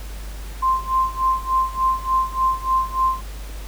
sine tone with tremolo, 1046.5 Hz, C6, in tune, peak -14 dBFS, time 0.62-3.21 s, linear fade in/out 10 ms, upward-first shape sine, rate 3.4 Hz, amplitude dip 90%, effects added 50 Hz sine -30 dBFS peak until 3.67 s + pink hiss -41 dBFS RMS until 3.67 s

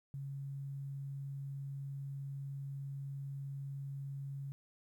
sine tone, 138.4 Hz, C#3, 2 cents flat, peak -40 dBFS, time 0.14-4.52 s, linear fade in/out 0 ms, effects 12-bit

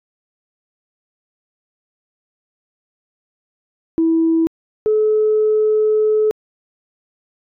sine tone pair in turn, 326.7 / 429.9 Hz, E4 / A4, -15 / -40 cents, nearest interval perfect fourth, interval 475 cents, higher second, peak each -11 dBFS, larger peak neither, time 3.98-4.47 / 4.86-6.31 s, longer second, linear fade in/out 0 ms, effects tanh soft clip ceiling -7 dBFS

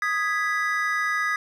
triangle chord, G# minor, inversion second, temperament equal, 1244.5 / 1661.2 / 1975.5 Hz, D#6 / G#6 / B6, 0 / 0 / 0 cents, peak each -25 dBFS, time 0.02-1.36 s, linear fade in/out 2 ms, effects none

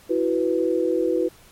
sine chord, E suspended second, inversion none, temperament equal, 329.6 / 370 / 493.9 Hz, E4 / F#4 / B4, 0 / 0 / 0 cents, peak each -23 dBFS, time 0.09-1.29 s, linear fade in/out 20 ms, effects pink hiss -51 dBFS RMS until 1.51 s + MP3 64 kbps

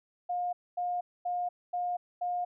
sine tone bursts, 712 Hz, F5, 33 cents sharp, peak -29 dBFS, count 5, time 0.29-2.45 s, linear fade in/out 10 ms, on 240 ms, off 240 ms, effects none

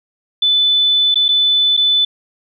sine tone with dropouts, 3500 Hz, A7, 10 cents flat, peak -10 dBFS, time 0.42-2.05 s, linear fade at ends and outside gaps 5 ms, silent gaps 1.144-1.156 / 1.283-1.288 / 1.768-1.774 s, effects none

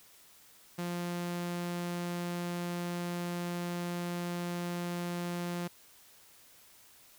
sawtooth tone, 174.61 Hz, F3, in tune, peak -30 dBFS, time 0.78-5.68 s, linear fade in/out 10 ms, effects white hiss -59 dBFS RMS until 7.18 s

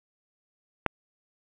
click, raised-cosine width 0.5 ms, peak -7 dBFS, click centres 0.863 s, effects resampled to 8000 Hz + 7-bit

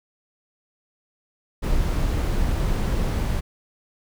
brown noise, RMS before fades -22 dBFS, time 1.62-3.41 s, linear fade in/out 20 ms, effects none

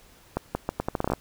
accelerating click train, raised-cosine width 1 ms, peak -11 dBFS, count 12, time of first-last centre 0.37-1.135 s, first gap 180 ms, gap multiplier 0.78, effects pink hiss -55 dBFS RMS until 1.2 s

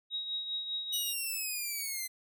sine tone with tremolo, 3800 Hz, A#7, 33 cents sharp, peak -31 dBFS, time 0.1-1.14 s, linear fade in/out 50 ms, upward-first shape triangle, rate 5 Hz, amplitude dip 60%
5% pulse linear sweep, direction down, 2960 to 2047 Hz, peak -25 dBFS, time 0.92-2.08 s, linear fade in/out 20 ms
effects none

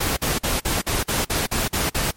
pink noise bursts, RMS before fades -22 dBFS, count 10, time 0-2.114 s, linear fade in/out 10 ms, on 170 ms, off 46 ms, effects pink hiss -53 dBFS RMS until 2.16 s + MP3 64 kbps

